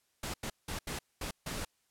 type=noise bursts at uneven times; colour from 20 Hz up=pink; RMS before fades=-38 dBFS; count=6; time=0.23-0.34 / 0.43-0.5 / 0.68-0.79 / 0.87-0.99 / 1.21-1.31 / 1.46-1.65 s; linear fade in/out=5 ms; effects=white hiss -75 dBFS RMS until 1.9 s + low-pass 12000 Hz 12 dB/octave